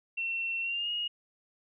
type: tone with pitch glide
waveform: sine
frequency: 2710 to 2871 Hz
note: E7 to F7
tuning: +47 to +47 cents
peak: -30 dBFS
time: 0.17-1.08 s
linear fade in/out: 10 ms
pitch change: +100 cents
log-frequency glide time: 0.62-0.9 s
effects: none